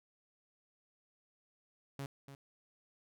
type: tone with echo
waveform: sawtooth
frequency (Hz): 138.3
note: C#3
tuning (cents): -4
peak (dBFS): -36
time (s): 1.99-2.06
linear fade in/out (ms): 2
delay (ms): 290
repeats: 1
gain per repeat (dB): -10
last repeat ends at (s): 2.35
effects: none